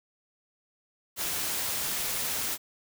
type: noise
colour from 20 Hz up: white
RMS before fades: -31 dBFS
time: 1.16-2.58 s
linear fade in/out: 50 ms
effects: none